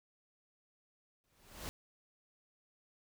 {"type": "noise with exponential growth", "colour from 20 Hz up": "pink", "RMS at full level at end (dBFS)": -41, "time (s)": [1.24, 1.69], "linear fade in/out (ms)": 0, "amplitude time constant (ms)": 96, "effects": []}